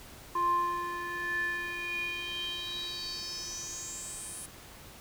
square tone with band-pass filter sweep, 349.2 Hz, F4, in tune, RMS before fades -35 dBFS, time 0.35-4.46 s, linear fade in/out 5 ms, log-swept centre 960 to 9900 Hz, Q 7.1, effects pink hiss -50 dBFS RMS until 5 s

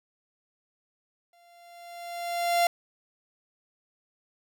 45% pulse tone with exponential growth, 692 Hz, F5, 16 cents flat, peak -19 dBFS, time 1.33-2.67 s, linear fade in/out 2 ms, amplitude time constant 290 ms, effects none

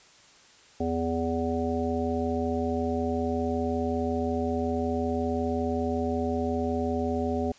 harmonic tone, 82.7 Hz, E2, 6 cents sharp, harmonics 1 / 3 / 5 / 7 / 9, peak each -33 / -29 / -31 / -34 / -34 dBFS, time 0.8-7.52 s, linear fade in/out 5 ms, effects white hiss -55 dBFS RMS until 7.58 s + resampled to 16000 Hz

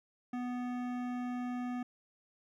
sine tone with hard clipping, 246.9 Hz, B3, in tune, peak -37 dBFS, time 0.33-1.83 s, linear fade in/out 5 ms, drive 15 dB, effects none

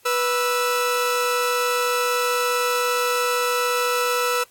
sawtooth tone pair together, 490.5 / 1320.5 Hz, B4 / E6, -12 / +3 cents, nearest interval octave + perfect fourth, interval 1715 cents, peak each -18 / -19 dBFS, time 0.05-4.44 s, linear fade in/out 10 ms, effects white hiss -56 dBFS RMS until 4.5 s + AAC 64 kbps

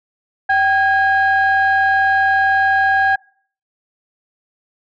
sine tone pair together, 776 / 1638.1 Hz, G5 / G#6, -18 / -24 cents, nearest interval octave + minor second, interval 1294 cents, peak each -13 dBFS, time 0.49-3.16 s, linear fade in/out 10 ms, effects noise-tail reverb RT60 0.5 s tail -24 dB re dry + tanh soft clip ceiling -7 dBFS

